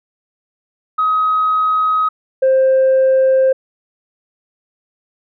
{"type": "tone pair in turn", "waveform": "sine", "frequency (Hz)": [1265, 526.7], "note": ["D#6", "C5"], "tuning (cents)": [28, 11], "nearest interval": "octave + minor third", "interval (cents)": 1517, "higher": "first", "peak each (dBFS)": [-11, -7], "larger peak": "second", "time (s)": [[0.98, 2.09], [2.42, 3.53]], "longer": "neither", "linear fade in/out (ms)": 10, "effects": ["tanh soft clip ceiling -7 dBFS"]}